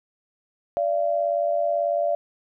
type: tone pair together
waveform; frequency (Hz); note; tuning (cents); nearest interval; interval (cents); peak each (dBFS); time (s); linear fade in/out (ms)
sine; 583 / 681.2; D5 / F5; -13 / -43; minor third; 270; -23; 0.77-2.15; 0
effects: none